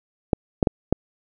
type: clicks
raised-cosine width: 2 ms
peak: -3 dBFS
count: 4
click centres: 0.332 / 0.628 / 0.672 / 0.926 s
effects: none